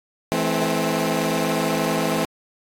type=chord; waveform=15% pulse; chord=A minor; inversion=second; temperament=equal with one note detuned; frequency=164.81 / 215.5 / 261.6 Hz; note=E3 / A3 / C4; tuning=0 / -36 / 0 cents; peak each=-18 dBFS; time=0.32-2.25 s; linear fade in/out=0 ms; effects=AAC 64 kbps